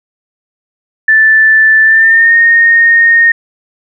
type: tone with pitch glide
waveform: sine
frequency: 1760 to 1848.6 Hz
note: A6 to A#6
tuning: 0 to -15 cents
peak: -3 dBFS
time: 1.08-3.32 s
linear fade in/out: 5 ms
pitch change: +85 cents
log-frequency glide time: 1.83-2.35 s
effects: none